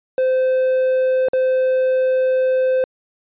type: tone with dropouts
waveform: triangle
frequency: 517 Hz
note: C5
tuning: 21 cents flat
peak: -12 dBFS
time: 0.18-2.84 s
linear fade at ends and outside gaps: 1 ms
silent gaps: 1.285-1.333 s
effects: resampled to 8000 Hz